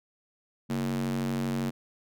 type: tone with high-pass filter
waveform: square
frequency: 46.36 Hz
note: F#1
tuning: 4 cents sharp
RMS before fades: -30 dBFS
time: 0.69-1.71 s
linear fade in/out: 20 ms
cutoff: 190 Hz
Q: 7
effects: none